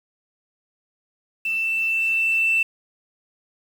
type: tone with level ramp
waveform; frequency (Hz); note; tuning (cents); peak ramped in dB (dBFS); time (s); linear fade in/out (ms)
sine; 2667; E7; +20; -21 to -15; 1.45-2.63; 5
effects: tanh soft clip ceiling -12 dBFS + 7-bit